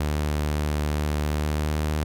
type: tone with pitch glide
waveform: sawtooth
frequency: 74.8 to 76.28 Hz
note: D2 to D#2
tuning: +32 to -34 cents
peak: -19 dBFS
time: 0-2.04 s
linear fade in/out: 5 ms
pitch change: +34 cents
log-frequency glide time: 1.2-1.83 s
effects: none